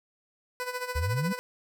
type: tone with tremolo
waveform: 15% pulse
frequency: 498.9 Hz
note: B4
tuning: 17 cents sharp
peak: -23 dBFS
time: 0.6-1.39 s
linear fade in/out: 0 ms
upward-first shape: sine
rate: 14 Hz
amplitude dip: 70%
type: exponential sweep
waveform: sine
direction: up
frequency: 69.3 to 206.9 Hz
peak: -26 dBFS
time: 0.95-1.33 s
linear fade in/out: 10 ms
effects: none